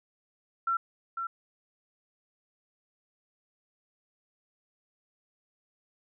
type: tone with echo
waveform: sine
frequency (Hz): 1354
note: E6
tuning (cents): +46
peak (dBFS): -25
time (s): 0.67-0.77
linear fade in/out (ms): 5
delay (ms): 500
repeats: 1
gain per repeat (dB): -6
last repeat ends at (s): 1.27
effects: none